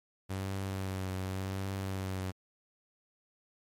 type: tone with vibrato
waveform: sawtooth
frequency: 95.4 Hz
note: G2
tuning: 47 cents flat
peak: -30 dBFS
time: 0.29-2.32 s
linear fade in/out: 20 ms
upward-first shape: triangle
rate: 0.88 Hz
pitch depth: 34 cents each way
effects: MP3 64 kbps